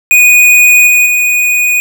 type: tone with level steps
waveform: square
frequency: 2473 Hz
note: D#7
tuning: 11 cents flat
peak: -3 / -5 / -8 dBFS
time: 0.11-1.8 s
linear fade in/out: 0 ms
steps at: 0.87 / 1.06 s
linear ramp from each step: 2 ms
effects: none